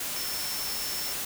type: tone in noise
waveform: sine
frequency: 5370 Hz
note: E8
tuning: 31 cents sharp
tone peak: -35 dBFS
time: 0.16-1.13 s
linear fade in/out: 5 ms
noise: white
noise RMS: -33 dBFS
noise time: 0-1.25 s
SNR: -5 dB
effects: none